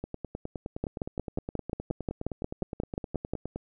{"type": "two click trains", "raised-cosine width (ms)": 2, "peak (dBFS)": [-21, -16], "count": [35, 15], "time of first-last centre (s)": [[0.04, 3.56], [0.84, 3.336]], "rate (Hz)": [9.66, 5.61], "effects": []}